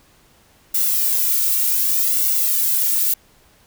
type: noise with flanger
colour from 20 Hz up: violet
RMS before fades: -18 dBFS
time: 0.74-3.14 s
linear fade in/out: 5 ms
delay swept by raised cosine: 1.4 to 2.2 ms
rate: 0.66 Hz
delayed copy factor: +1
effects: pink hiss -54 dBFS RMS until 3.66 s